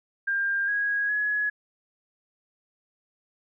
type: tone with pitch steps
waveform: sine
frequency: 1599 / 1651 / 1686 Hz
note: G6 / G#6 / G#6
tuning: +34 / -11 / +26 cents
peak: -23 dBFS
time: 0.27-1.5 s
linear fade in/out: 10 ms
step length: 410 ms
effects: none